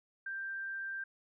sine tone, 1577 Hz, G6, 10 cents sharp, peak -37 dBFS, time 0.26-1.04 s, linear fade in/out 5 ms, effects none

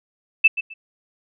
sine tone with echo, 2637 Hz, E7, in tune, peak -8 dBFS, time 0.44-0.48 s, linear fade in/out 10 ms, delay 130 ms, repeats 2, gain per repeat -13 dB, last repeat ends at 0.74 s, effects none

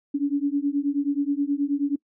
sine beating tone pair, 280 / 289.4 Hz, C#4 / D4, +18 / -25 cents, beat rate 9.4 Hz, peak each -24 dBFS, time 0.14-1.96 s, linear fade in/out 10 ms, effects noise-tail reverb RT60 0.1 s tail -23 dB re dry

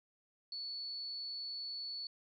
sine tone, 4435 Hz, C#8, in tune, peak -40 dBFS, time 0.52-2.07 s, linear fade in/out 2 ms, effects none

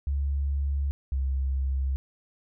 sine tone pair in turn, 70 / 66.88 Hz, C#2 / C2, +18 / +39 cents, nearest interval minor second, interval 79 cents, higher first, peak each -24 dBFS, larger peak neither, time 0.07-0.91 / 1.12-1.96 s, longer neither, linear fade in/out 0 ms, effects none

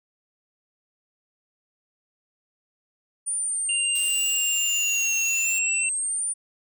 sine linear two-way sweep, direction down then up, 9370 to 6410 to 9370 Hz, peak -24 dBFS, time 3.26-6.34 s, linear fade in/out 20 ms, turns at 5.16 s
sine tone with pitch glide, 2794 to 2697 Hz, F7 to E7, 0 to +39 cents, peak -24 dBFS, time 3.69-5.89 s, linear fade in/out 2 ms, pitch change -61 cents, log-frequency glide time 4.71-5.41 s
blue noise, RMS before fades -36 dBFS, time 3.95-5.59 s, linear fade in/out 5 ms
effects none

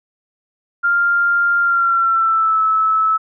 sine tone with pitch glide, 1396.9 to 1303.4 Hz, F6 to E6, 0 to -20 cents, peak -12 dBFS, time 0.83-3.18 s, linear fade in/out 20 ms, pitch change -120 cents, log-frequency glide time 1.6-2.61 s, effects none

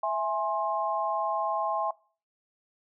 sine chord, E augmented, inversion none, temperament equal with one note detuned, 659.3 / 830.6 / 1059.3 Hz, E5 / G#5 / B#5, 0 / 0 / +21 cents, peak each -30 dBFS, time 0.03-1.91 s, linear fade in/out 5 ms, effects noise-tail reverb RT60 0.4 s tail -22 dB re dry

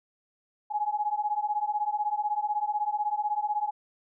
sine beating tone pair, 830.6 / 846.6 Hz, G#5 / G#5, 0 / +33 cents, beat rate 16 Hz, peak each -29 dBFS, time 0.7-3.71 s, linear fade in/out 20 ms, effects none

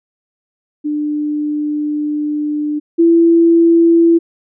sine tone pair in turn, 298.2 / 334.9 Hz, D4 / E4, +27 / +27 cents, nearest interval major second, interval 200 cents, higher second, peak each -15 / -6 dBFS, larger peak second, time 0.84-2.8 / 2.98-4.19 s, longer first, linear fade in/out 20 ms, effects none

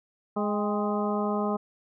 harmonic tone with a mistuned harmonic, 208.5 Hz, G#3, 7 cents sharp, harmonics 1 / 2 / 3 / 4 / 5 / 6, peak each -28 / -31 / -33 / -34 / -35 / -36 dBFS, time 0.36-1.57 s, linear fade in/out 10 ms, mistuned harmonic 4, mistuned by -54 cents, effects none

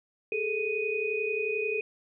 sine tone cluster, 410.5 / 441.8 / 2488 Hz, G#4 / A4 / D#7, -20 / +7 / -1 cents, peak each -33 / -31 / -31 dBFS, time 0.32-1.81 s, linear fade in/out 2 ms, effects none

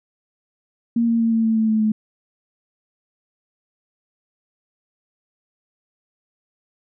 sine tone with pitch steps, 233.1 / 230.6 / 228 / 225.6 / 223.1 / 220.7 / 218.2 / 215.9 Hz, A#3 / A#3 / A#3 / A3 / A3 / A3 / A3 / A3, 0 / -19 / -38 / +44 / +24 / +5 / -14 / -33 cents, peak -15 dBFS, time 0.96-1.92 s, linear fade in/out 5 ms, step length 120 ms, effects none

